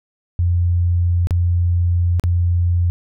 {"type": "tone with dropouts", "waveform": "sine", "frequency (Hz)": 87.31, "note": "F2", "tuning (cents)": 0, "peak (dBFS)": -13, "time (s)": [0.39, 2.9], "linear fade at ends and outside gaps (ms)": 0, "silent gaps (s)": [[1.271, 1.308], [2.197, 2.238]], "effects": []}